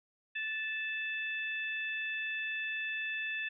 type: harmonic tone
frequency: 876 Hz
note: A5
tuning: 8 cents flat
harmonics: 2 / 3 / 4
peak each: -37 / -37 / -46 dBFS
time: 0.35-3.49 s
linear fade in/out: 10 ms
effects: none